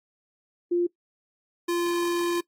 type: tone pair in turn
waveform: sine / square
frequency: 349.2 / 346 Hz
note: F4 / F4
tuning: 0 / -16 cents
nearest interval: unison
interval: 16 cents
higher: first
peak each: -20 / -24 dBFS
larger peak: first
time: 0.71-0.87 / 1.68-2.41 s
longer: second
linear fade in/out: 10 ms
effects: noise-tail reverb RT60 0.1 s tail -20 dB re dry + AAC 64 kbps